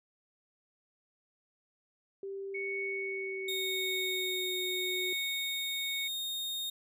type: tone with pitch glide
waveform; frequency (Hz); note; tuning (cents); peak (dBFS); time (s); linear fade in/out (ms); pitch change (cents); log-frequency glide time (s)
sine; 392 to 367.9; G4 to F#4; 0 to -10; -37; 2.23-5.13; 2; -110; 2.79-4.55
type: tone with tremolo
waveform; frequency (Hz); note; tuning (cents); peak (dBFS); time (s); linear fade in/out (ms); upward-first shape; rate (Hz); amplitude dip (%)
sine; 2220; C#7; +2; -34; 2.54-6.08; 10; triangle; 0.88; 45
type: tone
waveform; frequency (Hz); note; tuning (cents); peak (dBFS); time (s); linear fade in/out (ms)
40% pulse; 3700; A#7; -14; -33; 3.48-6.7; 5
effects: none